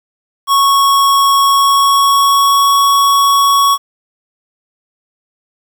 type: tone with pitch glide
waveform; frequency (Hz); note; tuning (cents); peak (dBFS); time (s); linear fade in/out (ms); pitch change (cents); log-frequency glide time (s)
square; 1106 to 1116.3; C#6 to C#6; -4 to +12; -8; 0.47-3.78; 50; +16; 1.44-2.77
effects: 7-bit